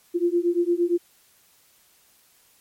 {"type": "beating tone pair", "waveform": "sine", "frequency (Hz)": [342.8, 351.5], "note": ["F4", "F4"], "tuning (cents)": [-32, 11], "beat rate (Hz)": 8.7, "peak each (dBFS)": -22, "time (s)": [0.14, 0.98], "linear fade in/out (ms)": 20, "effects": ["white hiss -59 dBFS RMS until 2.6 s", "MP3 64 kbps"]}